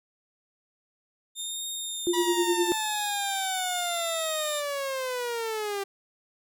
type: tone with vibrato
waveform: 20% pulse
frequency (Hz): 3630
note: A#7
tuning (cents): -47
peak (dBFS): -26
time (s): 1.35-4.63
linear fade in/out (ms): 50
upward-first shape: triangle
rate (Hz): 0.74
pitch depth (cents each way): 34
type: tone with tremolo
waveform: sine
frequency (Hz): 349.8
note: F4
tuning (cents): +3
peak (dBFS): -20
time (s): 2.07-2.72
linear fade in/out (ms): 0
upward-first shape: sine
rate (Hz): 9.7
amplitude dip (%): 80
type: linear sweep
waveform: sawtooth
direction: down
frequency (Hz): 973 to 391.1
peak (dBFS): -25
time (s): 2.13-5.84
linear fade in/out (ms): 10
effects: none